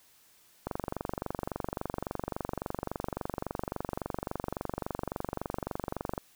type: click train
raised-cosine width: 1 ms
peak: -18 dBFS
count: 131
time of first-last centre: 0.67-6.178 s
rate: 23.6 Hz
effects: white hiss -62 dBFS RMS until 6.35 s